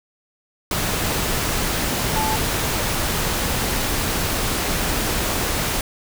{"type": "tone in noise", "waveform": "sine", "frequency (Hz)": 872, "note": "A5", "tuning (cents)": -16, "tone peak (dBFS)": -22, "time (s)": [2.16, 2.36], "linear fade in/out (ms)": 2, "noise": "pink", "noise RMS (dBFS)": -22, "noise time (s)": [0.71, 5.81], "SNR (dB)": -3, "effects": []}